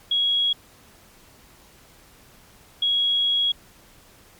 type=tone bursts at uneven times; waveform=sine; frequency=3318 Hz; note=G#7; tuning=2 cents flat; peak=-18 dBFS; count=2; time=0.11-0.53 / 2.82-3.52 s; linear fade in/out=5 ms; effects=pink hiss -52 dBFS RMS until 4.39 s + MP3 96 kbps